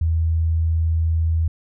sine tone, 81.4 Hz, E2, 21 cents flat, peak -16 dBFS, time 0.01-1.48 s, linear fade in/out 5 ms, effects none

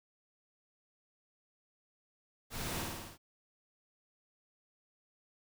pink noise with echo, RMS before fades -41 dBFS, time 2.5-2.85 s, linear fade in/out 50 ms, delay 55 ms, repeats 6, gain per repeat -2 dB, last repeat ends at 3.18 s, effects none

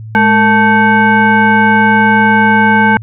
sine tone with frequency modulation, 880 Hz, A5, in tune, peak -5 dBFS, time 0.15-2.97 s, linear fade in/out 0 ms, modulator 669 Hz, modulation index 1.4, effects added 110 Hz sine -24 dBFS peak until 3.02 s

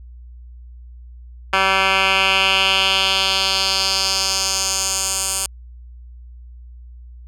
10% pulse tone with band-pass filter sweep, 192 Hz, G3, 36 cents flat, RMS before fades -18 dBFS, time 1.53-5.46 s, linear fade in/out 2 ms, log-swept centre 1900 to 8600 Hz, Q 2.3, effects added 60 Hz sine -36 dBFS peak until 7.27 s

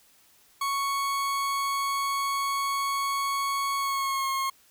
40% pulse tone with pitch glide, 1108.7 to 1079 Hz, C#6 to C#6, 0 to -47 cents, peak -25 dBFS, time 0.61-4.5 s, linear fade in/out 5 ms, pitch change -47 cents, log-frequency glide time 3.78-4.29 s, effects white hiss -60 dBFS RMS until 4.7 s

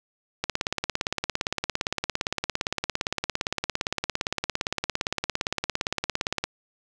click train, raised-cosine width 0.2 ms, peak -8 dBFS, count 106, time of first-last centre 0.44-6.44 s, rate 17.5 Hz, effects 8-bit

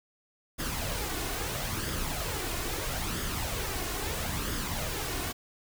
pink noise with flanger, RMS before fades -33 dBFS, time 0.58-5.33 s, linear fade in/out 20 ms, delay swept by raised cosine 0.6 to 2.8 ms, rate 0.76 Hz, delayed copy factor +0.5, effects none

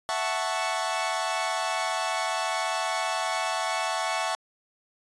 sawtooth chord, F# minor seventh, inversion third, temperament equal, 659.3 / 740 / 880 / 1108.7 Hz, E5 / F#5 / A5 / C#6, 0 / 0 / 0 / 0 cents, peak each -28 dBFS, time 0.09-4.35 s, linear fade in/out 0 ms, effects resampled to 22050 Hz

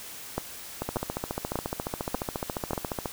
two click trains, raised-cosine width 1 ms, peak -13 / -15 dBFS, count 5 / 33, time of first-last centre 0.38-2.733 / 0.82-3.058 s, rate 1.7 / 14.3 Hz, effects white hiss -42 dBFS RMS until 3.12 s

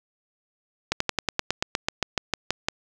slowing click train, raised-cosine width 0.2 ms, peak -5 dBFS, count 15, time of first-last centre 0.92-2.685 s, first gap 84 ms, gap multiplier 1.06, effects none

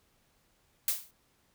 blue noise with exponential decay, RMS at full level -25 dBFS, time 0.88-1.11 s, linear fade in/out 2 ms, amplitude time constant 50 ms, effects pink hiss -70 dBFS RMS until 1.54 s

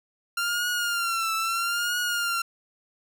sawtooth tone with vibrato, 1384 Hz, F6, 16 cents flat, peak -21 dBFS, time 0.37-2.42 s, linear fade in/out 5 ms, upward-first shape triangle, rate 0.77 Hz, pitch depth 87 cents each way, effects none

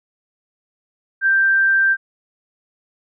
sine tone, 1573 Hz, G6, 6 cents sharp, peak -12 dBFS, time 1.21-1.97 s, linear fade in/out 50 ms, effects none

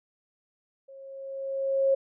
sine tone with level ramp, 542 Hz, C#5, 39 cents flat, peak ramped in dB -45 to -18 dBFS, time 0.88-1.95 s, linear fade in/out 10 ms, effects none

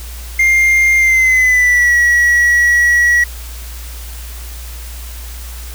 triangle tone with pitch glide, 2111 to 1924.6 Hz, C7 to B6, +15 to -45 cents, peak -6 dBFS, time 0.39-3.24 s, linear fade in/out 5 ms, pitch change -160 cents, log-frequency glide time 0.98-1.95 s, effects added 59 Hz sine -26 dBFS peak until 5.74 s + white hiss -34 dBFS RMS until 5.74 s

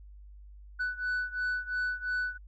sine beating tone pair, 1489 / 1491.9 Hz, F#6 / F#6, +11 / +14 cents, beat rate 2.9 Hz, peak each -30 / -32 dBFS, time 0.79-2.38 s, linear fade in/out 20 ms, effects tanh soft clip ceiling -27 dBFS + added 50 Hz sine -47 dBFS peak until 2.47 s

